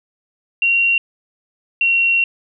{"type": "tone pair in turn", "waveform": "sine", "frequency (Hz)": [2751, 2738], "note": ["F7", "F7"], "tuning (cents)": [-27, -35], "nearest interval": "unison", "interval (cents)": 8, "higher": "first", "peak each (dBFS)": -12, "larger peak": "neither", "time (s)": [[0.62, 0.98], [1.81, 2.24]], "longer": "second", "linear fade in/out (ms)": 2, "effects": []}